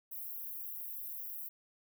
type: high-pass noise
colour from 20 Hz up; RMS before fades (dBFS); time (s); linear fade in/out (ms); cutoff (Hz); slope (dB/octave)
white; -43; 0.11-1.49; 10; 12000; 48
effects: none